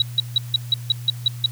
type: tone bursts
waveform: sine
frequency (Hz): 3884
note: B7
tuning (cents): -30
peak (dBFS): -13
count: 9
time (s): 0-1.46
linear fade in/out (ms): 2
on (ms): 20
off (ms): 160
effects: added 120 Hz sine -30 dBFS peak until 1.51 s + white hiss -45 dBFS RMS until 1.51 s